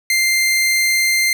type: tone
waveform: sawtooth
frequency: 2093 Hz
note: C7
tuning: in tune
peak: -10 dBFS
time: 0.1-1.33 s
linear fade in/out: 2 ms
effects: none